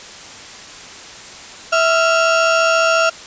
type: tone pair together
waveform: 35% pulse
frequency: 655 / 1384.4 Hz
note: E5 / F6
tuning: -11 / -16 cents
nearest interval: octave + minor second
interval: 1295 cents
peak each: -13 dBFS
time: 1.72-3.1 s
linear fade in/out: 10 ms
effects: white hiss -35 dBFS RMS until 3.26 s + resampled to 16000 Hz